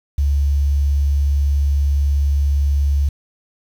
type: tone with quantisation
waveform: sine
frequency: 70.8 Hz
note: C#2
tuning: 37 cents sharp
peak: -13 dBFS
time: 0.18-3.09 s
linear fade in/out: 5 ms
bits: 7
effects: none